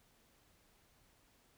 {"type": "silence", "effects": ["pink hiss -70 dBFS RMS until 1.57 s"]}